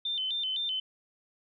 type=tone with vibrato; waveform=sine; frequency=3308 Hz; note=G#7; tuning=8 cents flat; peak=-29 dBFS; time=0.05-0.8 s; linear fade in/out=5 ms; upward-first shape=square; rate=3.9 Hz; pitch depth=140 cents each way; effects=none